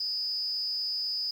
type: tone with amplitude modulation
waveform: sine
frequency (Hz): 4978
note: D#8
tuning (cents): 0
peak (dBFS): -25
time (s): 0-1.31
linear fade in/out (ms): 5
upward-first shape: sine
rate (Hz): 252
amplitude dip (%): 85
effects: 9-bit